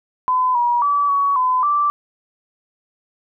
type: tone with pitch steps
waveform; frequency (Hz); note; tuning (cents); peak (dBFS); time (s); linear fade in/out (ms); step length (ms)
sine; 1013 / 959 / 1150 / 1125 / 1014 / 1170; B5 / A#5 / D6 / C#6 / B5 / D6; +44 / +49 / -37 / +25 / +45 / -7; -14; 0.28-1.9; 0; 270
effects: none